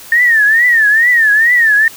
sine tone with vibrato, 1816 Hz, A#6, 46 cents flat, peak -6 dBFS, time 0.12-1.88 s, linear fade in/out 2 ms, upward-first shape triangle, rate 2.3 Hz, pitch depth 170 cents each way, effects white hiss -34 dBFS RMS until 1.96 s

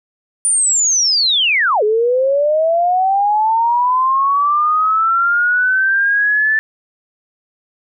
sine linear two-way sweep, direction down then up, 9397 to 414.2 to 1764 Hz, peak -11 dBFS, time 0.45-6.59 s, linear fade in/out 0 ms, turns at 1.83 s, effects none

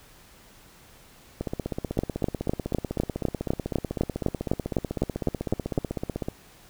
two click trains, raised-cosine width 2 ms, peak -9 / -15 dBFS, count 16 / 79, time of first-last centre 1.99-5.778 / 1.41-6.285 s, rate 3.96 / 16 Hz, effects pink hiss -53 dBFS RMS until 6.69 s

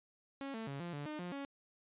sawtooth tone with pitch steps, 275 / 223.4 / 139.1 / 173.2 / 144.9 / 304.2 / 177.3 / 278.7 Hz, C#4 / A3 / C#3 / F3 / D3 / D#4 / F3 / C#4, -14 / +27 / +6 / -14 / -23 / -39 / +26 / +9 cents, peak -37 dBFS, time 0.41-1.45 s, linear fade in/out 0 ms, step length 130 ms, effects resampled to 8000 Hz

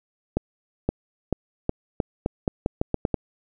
accelerating click train, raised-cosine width 2 ms, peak -8 dBFS, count 12, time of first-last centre 0.37-3.143 s, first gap 520 ms, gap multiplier 0.84, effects none

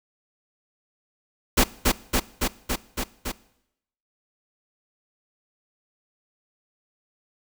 pink noise with echo, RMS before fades -17 dBFS, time 1.57-1.64 s, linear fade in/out 10 ms, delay 280 ms, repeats 6, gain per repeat -2 dB, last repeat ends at 3.32 s, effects noise-tail reverb RT60 0.8 s tail -20 dB re dry

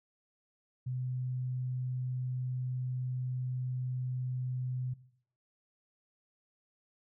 sine tone, 126.9 Hz, B2, 47 cents sharp, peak -33 dBFS, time 0.86-4.94 s, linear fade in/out 10 ms, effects noise-tail reverb RT60 0.6 s tail -17 dB re dry

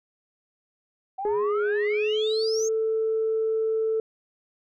sine exponential sweep, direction up, 749 to 6645 Hz, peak -28 dBFS, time 1.18-2.69 s, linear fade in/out 10 ms
sine tone with pitch glide, 415.3 to 442.5 Hz, G#4 to A4, 0 to +10 cents, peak -21 dBFS, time 1.25-4 s, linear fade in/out 2 ms, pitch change +110 cents, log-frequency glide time 1.82-2.45 s
effects tanh soft clip ceiling -17 dBFS

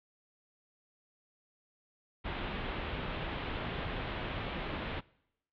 pink low-pass noise, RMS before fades -38 dBFS, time 2.24-5.01 s, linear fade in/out 20 ms, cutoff 3600 Hz, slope 48 dB/octave, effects noise-tail reverb RT60 0.8 s tail -23 dB re dry

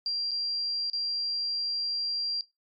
sine tone with dropouts, 4748 Hz, D8, 18 cents sharp, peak -27 dBFS, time 0.06-2.41 s, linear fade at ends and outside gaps 1 ms, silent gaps 0.31-0.315 / 0.9-0.932 s, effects noise-tail reverb RT60 0.2 s tail -21 dB re dry + MP3 48 kbps

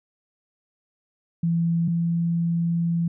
sine tone pair in turn, 167.9 / 168.87 Hz, E3 / E3, +32 / +42 cents, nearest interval unison, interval 10 cents, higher second, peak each -19 / -20 dBFS, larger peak first, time 1.43-1.88 / 1.88-3.08 s, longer second, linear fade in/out 5 ms, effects none

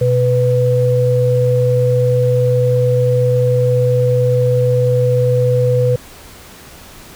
sine tone pair together, 124.2 / 496.4 Hz, B2 / B4, +10 / +9 cents, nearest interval 2 octaves, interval 2399 cents, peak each -13 dBFS, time 0.01-5.96 s, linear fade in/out 5 ms, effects pink hiss -38 dBFS RMS until 7.15 s

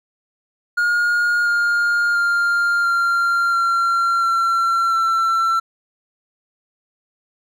triangle tone with pitch steps, 1427 / 1413.1 / 1399.2 / 1385.6 / 1372 / 1358.6 / 1345.4 Hz, F6 / F6 / F6 / F6 / F6 / F6 / E6, +37 / +20 / +3 / -14 / -31 / -48 / +35 cents, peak -13 dBFS, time 0.77-5.6 s, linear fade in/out 10 ms, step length 690 ms, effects none

